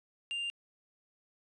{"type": "tone", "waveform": "triangle", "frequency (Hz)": 2794, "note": "F7", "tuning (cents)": 0, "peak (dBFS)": -32, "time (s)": [0.31, 0.5], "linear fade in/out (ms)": 0, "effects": ["resampled to 22050 Hz"]}